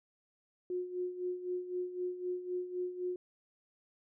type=tone with tremolo; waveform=sine; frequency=361.1 Hz; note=F#4; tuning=42 cents flat; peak=-32 dBFS; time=0.7-3.16 s; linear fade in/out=2 ms; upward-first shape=sine; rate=3.9 Hz; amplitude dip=70%; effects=none